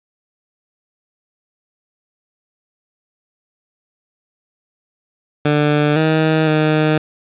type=tone with pitch steps; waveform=15% pulse; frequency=148.4 / 157.7 / 154.4 Hz; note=D3 / D#3 / D#3; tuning=+18 / +24 / -13 cents; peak=-6 dBFS; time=5.45-6.98 s; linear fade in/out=5 ms; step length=510 ms; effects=resampled to 8000 Hz + 7-bit